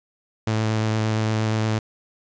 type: tone with vibrato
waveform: sawtooth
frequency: 109.6 Hz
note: A2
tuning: 6 cents flat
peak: -16 dBFS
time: 0.47-1.79 s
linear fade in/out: 5 ms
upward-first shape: sine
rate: 8.6 Hz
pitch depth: 12 cents each way
effects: resampled to 16000 Hz + 9-bit